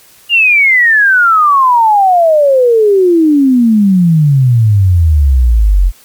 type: exponential sweep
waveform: sine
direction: down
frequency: 2863 to 42.71 Hz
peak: -4 dBFS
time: 0.29-5.92 s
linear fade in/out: 50 ms
effects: white hiss -42 dBFS RMS until 6.04 s + MP3 96 kbps